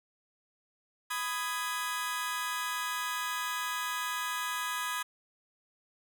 sawtooth chord, G# minor, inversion first, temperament just, 996.7 / 1245.9 / 1661.2 Hz, B5 / D#6 / G#6, +16 / +2 / 0 cents, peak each -33 dBFS, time 1.1-5.03 s, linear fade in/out 10 ms, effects 11-bit

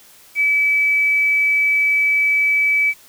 sine tone with quantisation, 2296 Hz, D7, 40 cents flat, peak -13 dBFS, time 0.35-2.94 s, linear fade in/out 50 ms, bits 7, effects white hiss -47 dBFS RMS until 3.08 s

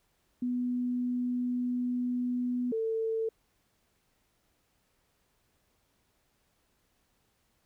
sine tone pair in turn, 246.9 / 447.1 Hz, B3 / A4, 0 / +28 cents, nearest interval minor seventh, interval 1028 cents, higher second, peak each -28 dBFS, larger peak neither, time 0.42-2.72 / 2.72-3.29 s, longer first, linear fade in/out 5 ms, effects pink hiss -73 dBFS RMS until 7.65 s

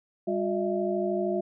sine tone cluster, 199.9 / 359.3 / 614 / 667 Hz, G3 / F4 / D#5 / E5, +34 / +49 / -23 / +20 cents, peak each -32 / -28 / -33 / -31 dBFS, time 0.27-1.41 s, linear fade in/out 10 ms, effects none

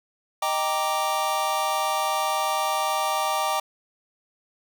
square chord, Eb major seventh, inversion none, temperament equal, 622.3 / 784 / 932.3 / 1174.7 Hz, Eb5 / G5 / Bb5 / D6, 0 / 0 / 0 / 0 cents, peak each -31 / -28 / -30 / -28 dBFS, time 0.42-3.6 s, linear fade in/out 5 ms, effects none

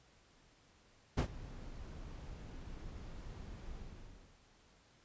brown noise with ADSR envelope, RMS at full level -27 dBFS, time 1.17-4.4 s, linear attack 12 ms, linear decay 89 ms, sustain -21 dB, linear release 660 ms, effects pink hiss -67 dBFS RMS until 5.04 s + resampled to 16000 Hz

